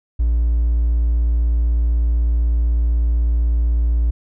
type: tone with hard clipping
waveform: triangle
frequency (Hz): 58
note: A#1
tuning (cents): -8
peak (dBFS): -14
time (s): 0.19-4.11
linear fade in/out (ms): 10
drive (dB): 4
effects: none